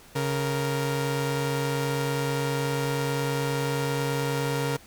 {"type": "tone pair together", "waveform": "sawtooth", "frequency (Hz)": [138.76, 466.2], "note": ["C#3", "A#4"], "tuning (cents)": [2, 0], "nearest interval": "octave + major sixth", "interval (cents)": 2098, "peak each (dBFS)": [-23, -25], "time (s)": [0.15, 4.77], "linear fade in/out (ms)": 10, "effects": ["pink hiss -51 dBFS RMS until 4.86 s"]}